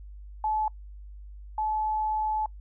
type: tone pair in turn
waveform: sine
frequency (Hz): 862 / 862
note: A5 / A5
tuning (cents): -36 / -36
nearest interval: unison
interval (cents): 0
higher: neither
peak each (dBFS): -24 / -25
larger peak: first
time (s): 0.44-0.68 / 1.58-2.46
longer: second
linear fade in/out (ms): 2
effects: noise-tail reverb RT60 0.1 s tail -26 dB re dry + added 50 Hz sine -41 dBFS peak until 2.6 s